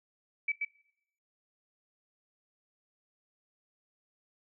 sine tone with echo, 2298 Hz, D7, 38 cents flat, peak -27 dBFS, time 0.48-0.52 s, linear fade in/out 5 ms, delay 130 ms, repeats 1, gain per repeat -3 dB, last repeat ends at 0.65 s, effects noise-tail reverb RT60 0.7 s tail -20 dB re dry

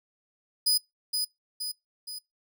sawtooth tone with echo, 4978 Hz, D#8, in tune, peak -18 dBFS, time 0.66-0.78 s, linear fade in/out 10 ms, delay 470 ms, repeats 3, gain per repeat -5 dB, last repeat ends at 2.19 s, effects noise-tail reverb RT60 0.2 s tail -26 dB re dry

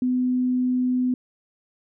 sine tone, 251.8 Hz, B3, 34 cents sharp, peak -19 dBFS, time 0.02-1.14 s, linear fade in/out 2 ms, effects none

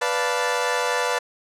20% pulse chord, B half-diminished seventh, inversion none, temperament equal with one note detuned, 493.9 / 585.3 / 698.5 / 880 Hz, B4 / D5 / F5 / A5, 0 / -6 / 0 / 0 cents, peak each -19 / -23 / -24 / -23 dBFS, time 0.01-1.19 s, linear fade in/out 10 ms, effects low-pass 9000 Hz 12 dB/octave

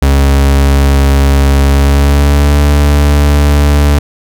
40% pulse tone with pitch glide, 69.3 to 72.37 Hz, C#2 to D2, 0 to -25 cents, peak -4 dBFS, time 0.02-3.99 s, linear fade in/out 5 ms, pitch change +75 cents, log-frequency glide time 1.67-2.57 s, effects none

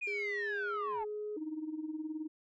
sine linear sweep, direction down, 2489 to 830.6 Hz, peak -33 dBFS, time 0.01-1.05 s, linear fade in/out 20 ms
sine tone with pitch glide, 409.6 to 420.9 Hz, G#4 to G#4, -24 to +23 cents, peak -36 dBFS, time 0.07-1.37 s, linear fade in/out 5 ms, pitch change +47 cents, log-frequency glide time 0.67-0.93 s
sine tone with tremolo, 311.1 Hz, D#4, in tune, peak -33 dBFS, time 1.36-2.28 s, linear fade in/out 20 ms, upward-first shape sine, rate 19 Hz, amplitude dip 70%
effects tanh soft clip ceiling -30 dBFS

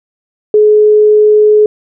sine tone, 423.9 Hz, G#4, 35 cents sharp, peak -3 dBFS, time 0.54-1.66 s, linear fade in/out 2 ms, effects none

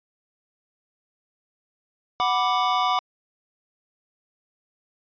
square chord, B minor, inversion second, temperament equal, 740 / 987.8 / 1174.7 Hz, F#5 / B5 / D6, 0 / 0 / 0 cents, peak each -25 / -26 / -24 dBFS, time 2.2-2.99 s, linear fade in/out 0 ms, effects resampled to 11025 Hz

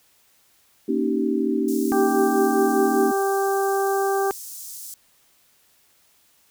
sine chord, Eb dominant seventh, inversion second, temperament equal with one note detuned, 233.1 / 277.2 / 311.1 / 387 Hz, Bb3 / Db4 / Eb4 / G4, 0 / 0 / 0 / -22 cents, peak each -25 dBFS, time 0.88-3.12 s, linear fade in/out 10 ms
pink high-pass noise, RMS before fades -37 dBFS, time 1.68-4.94 s, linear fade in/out 2 ms, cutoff 6100 Hz, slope 24 dB/octave
harmonic tone, 392 Hz, G4, in tune, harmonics 1 / 2 / 3 / 4, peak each -21 / -24 / -30 / -33 dBFS, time 1.92-4.31 s, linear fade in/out 0 ms
effects white hiss -60 dBFS RMS until 6.5 s

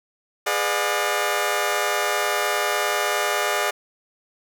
15% pulse chord, G# diminished seventh, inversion none, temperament just, 415.3 / 498.4 / 598 / 717.6 Hz, G#4 / B4 / D5 / F5, 0 / +16 / +31 / +47 cents, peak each -20 / -24 / -18 / -20 dBFS, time 0.46-3.71 s, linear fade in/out 10 ms, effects none

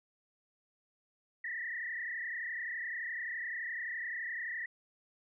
sine tone with frequency modulation, 1880 Hz, A#6, 14 cents sharp, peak -36 dBFS, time 1.44-4.66 s, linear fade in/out 5 ms, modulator 31.7 Hz, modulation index 3.3, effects none

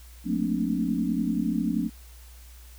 sine tone cluster, 179.6 / 218.3 / 228.7 / 261.4 / 293.4 Hz, F3 / A3 / A#3 / C4 / D4, +49 / -13 / -33 / -1 / -2 cents, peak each -30 dBFS, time 0.24-1.9 s, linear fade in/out 50 ms, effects added 60 Hz sine -45 dBFS peak until 2.78 s + white hiss -54 dBFS RMS until 2.78 s

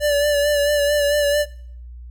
square tone with vibrato, 582 Hz, D5, 16 cents flat, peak -16 dBFS, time 0-1.46 s, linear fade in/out 50 ms, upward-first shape sine, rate 4.5 Hz, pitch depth 31 cents each way, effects noise-tail reverb RT60 0.6 s tail -22 dB re dry + added 60 Hz sine -34 dBFS peak until 2.1 s

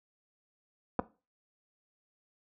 clicks, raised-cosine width 1 ms, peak -15 dBFS, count 2, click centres 0.992 / 0.996 s, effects noise-tail reverb RT60 0.3 s tail -17 dB re dry + high-pass 80 Hz 12 dB/octave

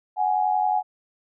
sine tone pair together, 743 / 834 Hz, F#5 / G#5, +7 / +7 cents, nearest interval major second, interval 200 cents, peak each -22 dBFS, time 0.16-0.83 s, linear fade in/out 50 ms, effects none

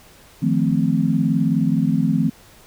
sine chord, F dominant seventh, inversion third, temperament equal with one note detuned, 155.56 / 174.61 / 220 / 259.1 Hz, Eb3 / F3 / A3 / C4, 0 / 0 / 0 / -17 cents, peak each -21 dBFS, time 0.42-2.3 s, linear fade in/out 10 ms, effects pink hiss -48 dBFS RMS until 2.66 s

